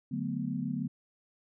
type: chord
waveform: sine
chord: B minor seventh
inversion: first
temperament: equal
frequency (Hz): 146.83 / 185 / 220 / 246.9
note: D3 / F#3 / A3 / B3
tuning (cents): 0 / 0 / 0 / 0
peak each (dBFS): -37 / -37 / -37 / -35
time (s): 0.11-0.88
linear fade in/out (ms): 10
effects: none